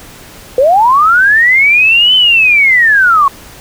sine linear two-way sweep, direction up then down, 487.8 to 3066 to 1076 Hz, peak -4 dBFS, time 0.58-3.28 s, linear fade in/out 2 ms, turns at 2.15 s, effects pink hiss -34 dBFS RMS until 3.6 s

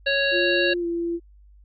harmonic tone, 554.4 Hz, C#5, in tune, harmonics 1 / 3 / 5 / 7 / 8, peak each -24 / -23 / -26 / -28 / -33 dBFS, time 0.06-0.74 s, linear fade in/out 10 ms
sine tone with pitch glide, 350 to 340 Hz, F4 to F4, +4 to -46 cents, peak -23 dBFS, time 0.31-1.2 s, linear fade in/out 50 ms, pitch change -50 cents, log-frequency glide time 0.79-0.86 s
effects added 50 Hz sine -48 dBFS peak until 1.64 s

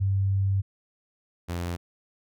sine / sawtooth tone pair in turn, 97.5 / 86.86 Hz, G2 / F2, -9 / -9 cents, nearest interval major second, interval 200 cents, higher first, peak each -21 / -25 dBFS, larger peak first, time 0-0.62 / 1.48-1.77 s, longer first, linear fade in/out 20 ms, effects none

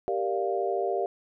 sine chord, G minor seventh, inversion none, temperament equal, 392 / 466.2 / 587.3 / 698.5 Hz, G4 / Bb4 / D5 / F5, 0 / 0 / 0 / 0 cents, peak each -29 / -32 / -33 / -30 dBFS, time 0.08-1.06 s, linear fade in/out 0 ms, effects none

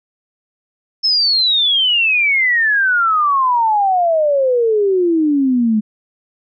sine exponential sweep, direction down, 5300 to 209.6 Hz, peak -11 dBFS, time 1.03-5.81 s, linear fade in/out 20 ms, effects none

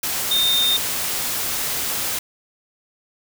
sine tone in noise, 3650 Hz, A#7, 37 cents flat, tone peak -16 dBFS, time 0.31-0.77 s, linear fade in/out 5 ms, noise white, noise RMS -24 dBFS, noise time 0.03-2.19 s, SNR +5 dB, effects none

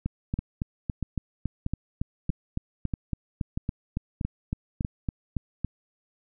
two click trains, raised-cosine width 5 ms, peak -15 / -16 dBFS, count 21 / 8, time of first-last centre 0.06-5.647 / 0.39-4.849 s, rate 3.58 / 1.57 Hz, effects none

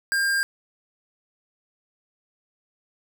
square tone, 1603 Hz, G6, 38 cents sharp, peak -21 dBFS, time 0.12-0.43 s, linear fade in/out 0 ms, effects none

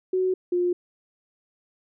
sine tone pair in turn, 371.7 / 354.9 Hz, F#4 / F4, +8 / +28 cents, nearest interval minor second, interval 80 cents, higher first, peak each -20 dBFS, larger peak neither, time 0.13-0.34 / 0.52-0.73 s, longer neither, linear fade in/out 5 ms, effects none

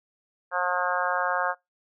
harmonic tone, 179.5 Hz, F3, 48 cents sharp, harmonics 3 / 4 / 5 / 6 / 7 / 8 / 9, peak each -31 / -31 / -31 / -31 / -31 / -31 / -31 dBFS, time 0.51-1.55 s, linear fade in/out 50 ms, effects noise-tail reverb RT60 0.2 s tail -25 dB re dry

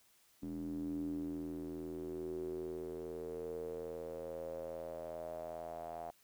square tone with band-pass filter sweep, 41.2 Hz, E1, in tune, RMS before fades -43 dBFS, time 0.42-6.11 s, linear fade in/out 10 ms, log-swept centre 260 to 710 Hz, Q 8, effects white hiss -69 dBFS RMS until 6.23 s

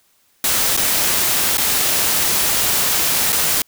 white noise with dropouts, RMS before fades -17 dBFS, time 0.44-3.62 s, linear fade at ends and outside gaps 2 ms, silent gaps 0.767-0.774 / 1.572-1.58 / 3.323-3.327 s, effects white hiss -59 dBFS RMS until 3.67 s

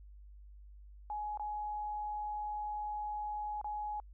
sine tone with dropouts, 840 Hz, G#5, 19 cents sharp, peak -36 dBFS, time 1.1-4 s, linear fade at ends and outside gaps 1 ms, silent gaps 1.374-1.396 / 3.614-3.644 s, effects added 50 Hz sine -51 dBFS peak until 4.13 s

